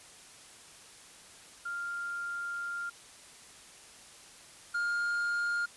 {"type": "tone pair in turn", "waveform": ["sine", "triangle"], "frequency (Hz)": [1396.9, 1410.7], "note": ["F6", "F6"], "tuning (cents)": [0, 17], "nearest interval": "unison", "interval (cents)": 17, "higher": "second", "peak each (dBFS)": [-34, -27], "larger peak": "second", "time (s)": [[1.65, 2.9], [4.74, 5.66]], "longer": "first", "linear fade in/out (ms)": 10, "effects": ["white hiss -53 dBFS RMS until 5.76 s", "resampled to 24000 Hz"]}